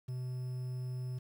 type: tone with quantisation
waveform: triangle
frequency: 126.6 Hz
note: B2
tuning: 43 cents sharp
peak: -34 dBFS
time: 0.08-1.19 s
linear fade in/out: 10 ms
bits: 10
effects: none